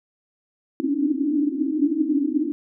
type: band-pass noise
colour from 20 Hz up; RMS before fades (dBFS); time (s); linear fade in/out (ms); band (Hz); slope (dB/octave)
white; -22; 0.8-2.52; 0; 270 to 310; 96
effects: none